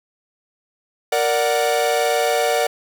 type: chord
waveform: 45% pulse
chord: Bb augmented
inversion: none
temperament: equal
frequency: 466.2 / 587.3 / 740 Hz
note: Bb4 / D5 / F#5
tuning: 0 / 0 / 0 cents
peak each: -21 dBFS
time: 1.12-2.67 s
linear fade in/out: 5 ms
effects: none